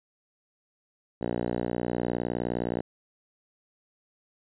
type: tone with band-pass filter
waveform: 5% pulse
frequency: 59.6 Hz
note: A#1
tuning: 39 cents sharp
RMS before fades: -30 dBFS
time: 1.21-2.82 s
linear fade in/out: 5 ms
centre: 290 Hz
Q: 0.61
effects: resampled to 8000 Hz